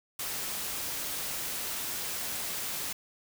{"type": "noise", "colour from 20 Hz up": "white", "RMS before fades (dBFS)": -35, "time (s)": [0.19, 2.93], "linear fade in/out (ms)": 5, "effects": []}